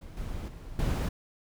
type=noise with level steps; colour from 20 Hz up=brown; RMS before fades=-44 / -36 / -43 / -27 dBFS; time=0.01-1.09 s; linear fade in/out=10 ms; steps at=0.17 / 0.48 / 0.79 s; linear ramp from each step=2 ms; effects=none